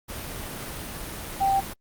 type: tone in noise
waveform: sine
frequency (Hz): 782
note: G5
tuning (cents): -4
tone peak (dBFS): -19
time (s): 1.4-1.61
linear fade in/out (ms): 20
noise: pink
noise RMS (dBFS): -35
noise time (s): 0.08-1.74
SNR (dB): +13
effects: Opus 32 kbps